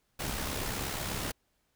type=noise with amplitude modulation; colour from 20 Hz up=pink; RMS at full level=-33 dBFS; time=0.19-1.32 s; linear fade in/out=10 ms; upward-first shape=sine; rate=68.2 Hz; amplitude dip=45%; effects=pink hiss -75 dBFS RMS until 1.75 s